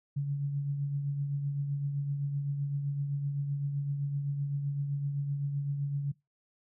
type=tone with tremolo; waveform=sine; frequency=141.7 Hz; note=C#3; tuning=38 cents sharp; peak=-27 dBFS; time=0.16-6.12 s; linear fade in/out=10 ms; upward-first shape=triangle; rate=7.8 Hz; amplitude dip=45%; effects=noise-tail reverb RT60 0.2 s tail -22 dB re dry

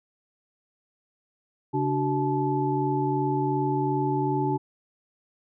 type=tone cluster; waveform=sine; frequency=138.1 / 294.7 / 377.4 / 866 Hz; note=C#3 / D4 / F#4 / A5; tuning=-6 / +6 / +34 / -28 cents; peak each=-28 dBFS; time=1.73-4.58 s; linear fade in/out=20 ms; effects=none

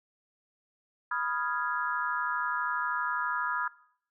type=chord; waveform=sine; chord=F half-diminished seventh; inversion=second; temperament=equal; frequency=987.8 / 1244.5 / 1396.9 / 1661.2 Hz; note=Cb6 / Eb6 / F6 / Ab6; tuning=0 / 0 / 0 / 0 cents; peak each=-34 dBFS; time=1.11-3.68 s; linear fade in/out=5 ms; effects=noise-tail reverb RT60 0.6 s tail -19 dB re dry

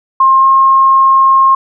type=tone with pitch glide; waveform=sine; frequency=1064 to 1071.4 Hz; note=C6 to C6; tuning=+29 to +41 cents; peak=-4 dBFS; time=0.2-1.55 s; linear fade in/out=5 ms; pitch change=+12 cents; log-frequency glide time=0.4-0.45 s; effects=none

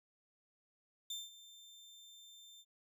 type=tone with ADSR envelope; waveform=30% pulse; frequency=3580 Hz; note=A7; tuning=29 cents sharp; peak=-37 dBFS; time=1.1-2.65 s; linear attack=5 ms; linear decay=190 ms; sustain=-16 dB; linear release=50 ms; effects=none

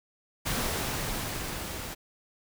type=noise with level ramp; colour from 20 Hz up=pink; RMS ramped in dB=-29 to -38 dBFS; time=0.45-1.95 s; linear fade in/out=20 ms; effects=none

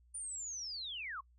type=linear sweep; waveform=sine; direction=down; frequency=9390 to 1013 Hz; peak=-40 dBFS; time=0.14-1.21 s; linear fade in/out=10 ms; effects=noise-tail reverb RT60 0.1 s tail -26 dB re dry + added 60 Hz sine -63 dBFS peak until 1.38 s

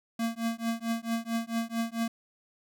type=tone with tremolo; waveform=square; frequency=229.3 Hz; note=A#3; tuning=28 cents flat; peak=-26 dBFS; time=0.19-2.08 s; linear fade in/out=5 ms; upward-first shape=triangle; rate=4.5 Hz; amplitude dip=100%; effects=none

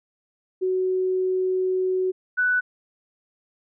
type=tone pair in turn; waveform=sine; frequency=372.1 / 1488.4 Hz; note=F#4 / F#6; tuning=+10 / +10 cents; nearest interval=2 octaves; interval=2400 cents; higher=second; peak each=-20 / -18 dBFS; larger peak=second; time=0.61-2.12 / 2.37-2.61 s; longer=first; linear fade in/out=20 ms; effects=none

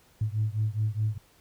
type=beating tone pair; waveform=sine; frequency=105.8 / 110.6 Hz; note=G#2 / A2; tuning=+33 / +9 cents; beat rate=4.8 Hz; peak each=-27 / -28 dBFS; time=0.21-1.18 s; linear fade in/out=5 ms; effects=tanh soft clip ceiling -18 dBFS + pink hiss -61 dBFS RMS until 1.4 s

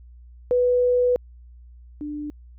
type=tone pair in turn; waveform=sine; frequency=493.9 / 296.3 Hz; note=B4 / D4; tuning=0 / +15 cents; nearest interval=major sixth; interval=885 cents; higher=first; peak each=-16 / -28 dBFS; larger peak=first; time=0.51-1.16 / 2.01-2.3 s; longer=first; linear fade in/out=0 ms; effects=added 60 Hz sine -43 dBFS peak until 2.58 s

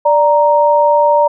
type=tone pair together; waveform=sine; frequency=587.8 / 933 Hz; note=D5 / A#5; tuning=+1 / +1 cents; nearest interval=minor sixth; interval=800 cents; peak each=-10 dBFS; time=0.05-1.28 s; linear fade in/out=10 ms; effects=none

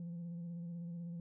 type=tone with vibrato; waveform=sine; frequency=171 Hz; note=F3; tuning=36 cents flat; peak=-39 dBFS; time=0-1.2 s; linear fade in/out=2 ms; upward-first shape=square; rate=16 Hz; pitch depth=24 cents each way; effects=tanh soft clip ceiling -40 dBFS

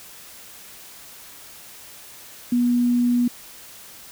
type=tone; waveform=sine; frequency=242.7 Hz; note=B3; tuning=30 cents flat; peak=-16 dBFS; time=2.52-3.28 s; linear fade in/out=5 ms; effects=white hiss -43 dBFS RMS until 4.11 s

